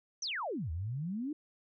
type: exponential two-way sweep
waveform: sine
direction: down then up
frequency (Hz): 6330 to 75.5 to 315.8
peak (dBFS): -34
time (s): 0.22-1.33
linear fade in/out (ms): 5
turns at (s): 0.71
effects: none